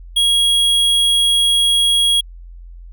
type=tone; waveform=square; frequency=3300 Hz; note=G#7; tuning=12 cents flat; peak=-12 dBFS; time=0.16-2.21 s; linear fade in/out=10 ms; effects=added 43 Hz sine -33 dBFS peak until 2.92 s